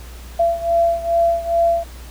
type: beating tone pair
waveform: sine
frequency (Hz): 676 / 678.4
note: E5 / E5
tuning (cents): +43 / +50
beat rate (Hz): 2.4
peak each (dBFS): -16 / -19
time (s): 0.39-1.84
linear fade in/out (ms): 10
effects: added 60 Hz sine -34 dBFS peak until 2.1 s + pink hiss -42 dBFS RMS until 2.1 s